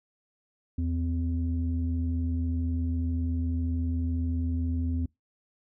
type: tone pair together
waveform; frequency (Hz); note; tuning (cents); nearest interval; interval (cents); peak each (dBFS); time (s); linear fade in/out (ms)
sine; 80.93 / 255; E2 / C4; -31 / -44; octave + minor sixth; 1987; -26 / -31; 0.78-5.06; 5
effects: noise-tail reverb RT60 0.2 s tail -26 dB re dry + tanh soft clip ceiling -19 dBFS